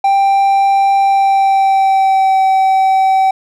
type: tone with pitch glide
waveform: triangle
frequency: 787 to 766.8 Hz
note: G5 to G5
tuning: +7 to -38 cents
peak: -6 dBFS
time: 0.04-3.31 s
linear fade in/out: 5 ms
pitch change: -45 cents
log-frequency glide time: 1.02-2.41 s
effects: none